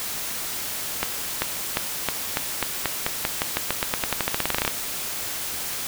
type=accelerating click train; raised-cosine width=0.3 ms; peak=-5 dBFS; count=27; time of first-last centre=1.03-4.678 s; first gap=390 ms; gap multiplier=0.9; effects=white hiss -30 dBFS RMS until 5.87 s